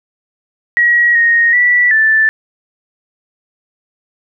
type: tone with pitch steps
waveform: sine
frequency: 1908 / 1865 / 1957 / 1761 Hz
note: A#6 / A#6 / B6 / A6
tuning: +40 / 0 / -16 / +1 cents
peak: -7 dBFS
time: 0.77-2.29 s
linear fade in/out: 0 ms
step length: 380 ms
effects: none